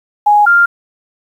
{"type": "tone pair in turn", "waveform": "sine", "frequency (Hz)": [830.6, 1396.9], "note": ["G#5", "F6"], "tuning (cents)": [0, 0], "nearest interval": "major sixth", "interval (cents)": 900, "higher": "second", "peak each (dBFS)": -5, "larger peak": "neither", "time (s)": [[0.26, 0.46], [0.46, 0.66]], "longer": "neither", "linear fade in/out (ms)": 10, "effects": ["7-bit"]}